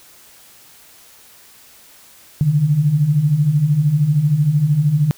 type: beating tone pair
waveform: sine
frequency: 138.59 / 151.59 Hz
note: C#3 / D#3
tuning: 0 / -45 cents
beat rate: 13 Hz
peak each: -19 / -13 dBFS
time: 2.41-5.11 s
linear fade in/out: 0 ms
effects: white hiss -46 dBFS RMS until 5.17 s